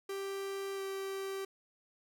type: tone with pitch glide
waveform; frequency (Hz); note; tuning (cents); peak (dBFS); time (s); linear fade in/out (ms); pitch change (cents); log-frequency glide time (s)
45% pulse; 392 to 388.6; G4 to G4; 0 to -15; -37; 0.09-1.45; 5; -15; 0.75-0.81
effects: none